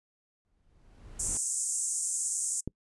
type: noise with exponential growth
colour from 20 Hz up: brown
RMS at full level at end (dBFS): -36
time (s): 0.45-1.37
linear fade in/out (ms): 0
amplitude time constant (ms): 200
type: band-pass noise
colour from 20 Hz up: white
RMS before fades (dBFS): -32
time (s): 1.19-2.61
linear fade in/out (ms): 10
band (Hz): 6800 to 8900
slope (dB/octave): 48
type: click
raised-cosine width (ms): 3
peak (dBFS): -20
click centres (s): 2.676
effects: noise-tail reverb RT60 0.1 s tail -26 dB re dry + resampled to 24000 Hz